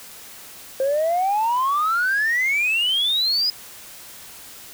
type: exponential sweep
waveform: sine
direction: up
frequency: 523.3 to 5040 Hz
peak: -16 dBFS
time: 0.8-3.5 s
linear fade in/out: 2 ms
effects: tanh soft clip ceiling -15 dBFS + white hiss -41 dBFS RMS until 4.73 s